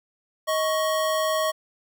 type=tone pair together; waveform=square; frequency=628.6 / 1108.7 Hz; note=D#5 / C#6; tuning=+18 / 0 cents; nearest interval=minor seventh; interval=982 cents; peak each=-24 / -27 dBFS; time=0.47-1.52 s; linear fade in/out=20 ms; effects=none